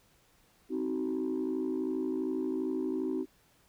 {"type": "chord", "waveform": "sine", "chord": "C diminished", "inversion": "none", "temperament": "just", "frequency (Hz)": [261.6, 314, 376.7], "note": ["C4", "Eb4", "Gb4"], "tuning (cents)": [0, 16, 31], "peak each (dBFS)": -33, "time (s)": [0.69, 3.26], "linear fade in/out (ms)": 50, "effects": ["tanh soft clip ceiling -25 dBFS", "pink hiss -66 dBFS RMS until 3.68 s"]}